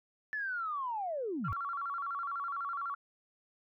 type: linear sweep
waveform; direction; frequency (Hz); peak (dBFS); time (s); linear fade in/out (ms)
sine; down; 1760 to 67.7; -33; 0.33-1.53; 0
type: tone with vibrato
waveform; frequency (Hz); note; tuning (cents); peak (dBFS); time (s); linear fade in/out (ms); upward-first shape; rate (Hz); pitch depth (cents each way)
sine; 1244.5; D#6; 0; -34; 1.44-2.95; 10; square; 12; 170
effects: tanh soft clip ceiling -25 dBFS